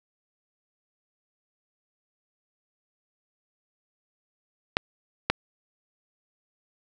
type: clicks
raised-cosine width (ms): 0.3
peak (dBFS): -4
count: 2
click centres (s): 4.769 / 5.3
effects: none